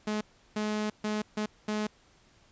sawtooth tone bursts at uneven times, 212.4 Hz, G#3, 39 cents sharp, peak -25 dBFS, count 5, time 0.07-0.21 / 0.56-0.9 / 1.04-1.22 / 1.37-1.46 / 1.68-1.87 s, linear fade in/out 5 ms, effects pink hiss -62 dBFS RMS until 2.51 s + resampled to 16000 Hz

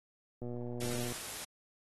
click train, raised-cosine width 2 ms, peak -29 dBFS, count 86, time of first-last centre 0.42-1.122 s, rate 121 Hz
white noise, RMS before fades -41 dBFS, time 0.8-1.45 s, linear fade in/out 10 ms
effects AAC 32 kbps

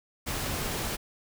pink noise, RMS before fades -32 dBFS, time 0.26-0.97 s, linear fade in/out 20 ms, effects none

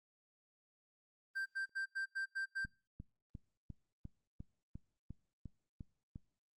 triangle tone bursts, 1572 Hz, G6, 4 cents sharp, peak -35 dBFS, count 7, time 1.35-2.66 s, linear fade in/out 20 ms, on 110 ms, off 90 ms
click train, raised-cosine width 5 ms, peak -35 dBFS, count 11, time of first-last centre 2.65-6.159 s, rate 2.85 Hz
effects noise-tail reverb RT60 0.4 s tail -26 dB re dry + Opus 32 kbps

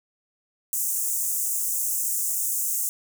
pink high-pass noise, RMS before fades -26 dBFS, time 0.73-2.89 s, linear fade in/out 0 ms, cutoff 6700 Hz, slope 48 dB/octave, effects none

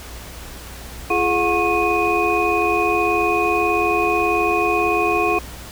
sine tone cluster, 341.9 / 420.2 / 724 / 1089 / 2487 Hz, F4 / G#4 / F#5 / C#6 / D#7, -37 / +20 / -38 / -31 / -1 cents, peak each -22 dBFS, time 1.1-5.39 s, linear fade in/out 5 ms, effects added 60 Hz sine -37 dBFS peak until 5.71 s + pink hiss -37 dBFS RMS until 5.71 s

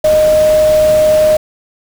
sine tone in noise, 617 Hz, D#5, 15 cents flat, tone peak -6 dBFS, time 0.04-1.37 s, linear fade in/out 5 ms, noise pink, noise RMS -23 dBFS, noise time 0.04-1.37 s, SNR +14 dB, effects none

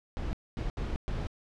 brown noise bursts at uneven times, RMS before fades -33 dBFS, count 4, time 0.17-0.33 / 0.57-0.7 / 0.77-0.96 / 1.08-1.27 s, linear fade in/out 0 ms, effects low-pass 5000 Hz 12 dB/octave

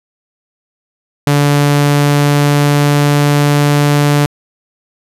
sawtooth tone with pitch glide, 144.4 to 145.57 Hz, D3 to D3, -29 to -15 cents, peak -4 dBFS, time 1.27-4.26 s, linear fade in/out 2 ms, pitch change +14 cents, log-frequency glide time 1.45-3.89 s, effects resampled to 32000 Hz

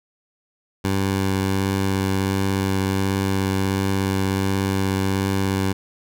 15% pulse tone with vibrato, 96.6 Hz, G2, 25 cents flat, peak -13 dBFS, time 0.84-5.73 s, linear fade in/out 10 ms, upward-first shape triangle, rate 1.4 Hz, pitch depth 12 cents each way, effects none

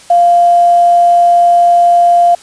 sine tone with quantisation, 696 Hz, F5, 6 cents flat, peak -4 dBFS, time 0.1-2.35 s, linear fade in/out 5 ms, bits 5, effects white hiss -38 dBFS RMS until 2.42 s + resampled to 22050 Hz

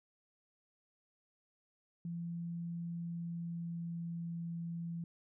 sine tone with pitch glide, 170 to 168.63 Hz, F3 to E3, -46 to +40 cents, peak -38 dBFS, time 2.05-5.04 s, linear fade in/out 2 ms, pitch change -14 cents, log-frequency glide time 2.93-4.36 s, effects none

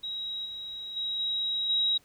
sine tone with level steps, 3832 Hz, A#7, 47 cents sharp, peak -32 / -36 / -29 / -27 / -23 dBFS, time 0.03-1.98 s, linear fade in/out 10 ms, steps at 0.45 / 0.96 / 1.19 / 1.69 s, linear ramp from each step 10 ms, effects pink hiss -62 dBFS RMS until 2.04 s

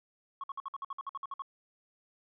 sine tone bursts, 1100 Hz, C#6, 14 cents flat, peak -34 dBFS, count 13, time 0.41-1.421 s, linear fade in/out 2 ms, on 27 ms, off 55 ms, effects tanh soft clip ceiling -33 dBFS

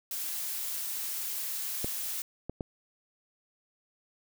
blue noise, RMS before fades -35 dBFS, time 0.11-2.22 s, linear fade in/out 2 ms
clicks, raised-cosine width 2 ms, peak -19 / -22 / -20 dBFS, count 3, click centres 1.845 / 2.496 / 2.608 s
effects none

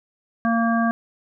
harmonic tone, 230 Hz, A#3, 23 cents flat, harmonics 1 / 3 / 5 / 7, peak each -19 / -24 / -26 / -27 dBFS, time 0.45-0.91 s, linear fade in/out 0 ms, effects none

